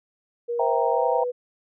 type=tone with pitch glide; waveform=sine; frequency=474.7 to 492.6 Hz; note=A#4 to B4; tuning=+31 to -5 cents; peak=-24 dBFS; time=0.48-1.32 s; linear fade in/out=20 ms; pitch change=+64 cents; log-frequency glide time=0.91-1.02 s
type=chord; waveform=sine; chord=C dominant seventh; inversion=none; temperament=equal; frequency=523.3 / 659.3 / 784 / 932.3 Hz; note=C5 / E5 / G5 / Bb5; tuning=0 / 0 / 0 / 0 cents; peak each=-26 dBFS; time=0.59-1.24 s; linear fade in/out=5 ms
effects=none